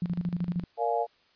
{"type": "tone with tremolo", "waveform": "sine", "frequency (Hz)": 174.61, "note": "F3", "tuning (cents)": 0, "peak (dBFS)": -25, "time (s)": [0.02, 0.64], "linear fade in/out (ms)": 2, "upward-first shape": "square", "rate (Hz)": 13, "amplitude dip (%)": 75}
{"type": "chord", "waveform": "sine", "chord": "Bb dominant seventh", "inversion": "none", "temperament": "just", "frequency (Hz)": [466.2, 582.7, 699.2, 839.1], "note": ["Bb4", "D5", "F5", "Ab5"], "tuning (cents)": [0, -14, 2, 18], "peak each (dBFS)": [-30, -33, -28, -31], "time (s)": [0.77, 1.07], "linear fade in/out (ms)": 50}
{"effects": ["white hiss -64 dBFS RMS until 1.35 s", "resampled to 11025 Hz"]}